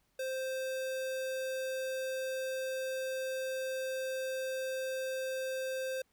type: tone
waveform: square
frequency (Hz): 523.3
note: C5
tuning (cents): 0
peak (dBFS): -35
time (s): 0.19-6.02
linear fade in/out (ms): 5
effects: pink hiss -75 dBFS RMS until 6.12 s